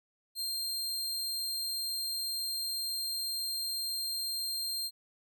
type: tone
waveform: sawtooth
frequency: 4186 Hz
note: C8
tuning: in tune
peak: -30 dBFS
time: 0.35-4.91 s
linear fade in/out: 50 ms
effects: none